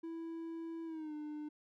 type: tone with pitch glide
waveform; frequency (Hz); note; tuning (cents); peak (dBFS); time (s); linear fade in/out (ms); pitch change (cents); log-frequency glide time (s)
triangle; 329.6 to 300.5; E4 to D4; 0 to +40; -39; 0.03-1.49; 10; -160; 0.85-1.14
effects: none